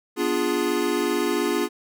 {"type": "chord", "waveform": "square", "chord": "B diminished seventh", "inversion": "none", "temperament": "equal", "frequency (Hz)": [246.9, 293.7, 349.2, 415.3], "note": ["B3", "D4", "F4", "Ab4"], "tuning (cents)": [0, 0, 0, 0], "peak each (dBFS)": [-30, -28, -26, -27], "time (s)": [0.16, 1.69], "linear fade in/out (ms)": 50, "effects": []}